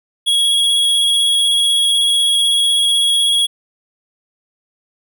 square tone with vibrato, 3322 Hz, G#7, in tune, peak -12 dBFS, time 0.26-3.47 s, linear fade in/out 20 ms, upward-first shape square, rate 16 Hz, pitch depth 11 cents each way, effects none

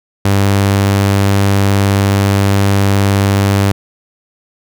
sawtooth tone, 99.2 Hz, G2, 21 cents sharp, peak -5 dBFS, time 0.25-3.72 s, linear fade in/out 5 ms, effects none

